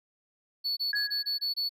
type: tone bursts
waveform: triangle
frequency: 4435 Hz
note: C#8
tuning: in tune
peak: -26 dBFS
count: 7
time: 0.64-1.694 s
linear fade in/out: 20 ms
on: 130 ms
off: 24 ms
type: tone with exponential decay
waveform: sine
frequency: 1671 Hz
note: G#6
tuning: 10 cents sharp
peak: -25 dBFS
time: 0.93-1.49 s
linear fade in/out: 2 ms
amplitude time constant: 120 ms
effects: tanh soft clip ceiling -17 dBFS